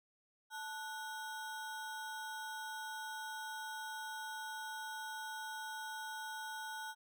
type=ring-modulated tone; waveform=square; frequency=1174.7 Hz; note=D6; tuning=in tune; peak=-40 dBFS; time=0.5-6.95 s; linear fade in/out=50 ms; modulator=298 Hz; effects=none